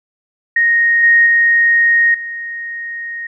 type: tone with level steps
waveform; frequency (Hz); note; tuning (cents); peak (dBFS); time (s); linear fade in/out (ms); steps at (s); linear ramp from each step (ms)
sine; 1864.7; A#6; 0; -9 / -6 / -8 / -22; 0.56-3.27; 5; 1.03 / 1.26 / 2.14; 5
effects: none